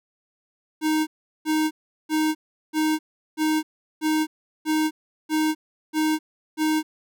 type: tone bursts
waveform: square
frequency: 311.1 Hz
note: D#4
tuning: in tune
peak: -20 dBFS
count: 10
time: 0.81-6.83 s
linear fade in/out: 50 ms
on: 260 ms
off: 380 ms
effects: none